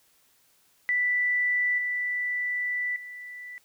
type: tone with level steps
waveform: sine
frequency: 1975.5 Hz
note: B6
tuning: in tune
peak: -22 / -26 / -38 dBFS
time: 0.89-3.58 s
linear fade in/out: 0 ms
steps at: 1.78 / 2.96 s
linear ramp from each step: 2 ms
effects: white hiss -64 dBFS RMS until 3.64 s